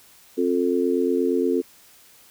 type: harmonic tone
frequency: 88.5 Hz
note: F2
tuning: 23 cents sharp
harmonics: 3 / 4 / 5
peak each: -23 / -23 / -23 dBFS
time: 0.37-1.62 s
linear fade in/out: 20 ms
effects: white hiss -52 dBFS RMS until 2.3 s